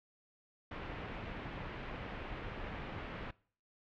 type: low-pass noise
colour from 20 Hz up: pink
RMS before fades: -44 dBFS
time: 0.71-3.31 s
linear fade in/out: 5 ms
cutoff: 2800 Hz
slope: 24 dB/octave
effects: noise-tail reverb RT60 0.5 s tail -23 dB re dry